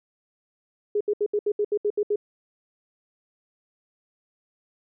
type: tone bursts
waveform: sine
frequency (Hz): 415.2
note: G#4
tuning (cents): 0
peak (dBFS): -20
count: 10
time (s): 0.95-2.159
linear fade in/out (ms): 5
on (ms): 57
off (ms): 71
effects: none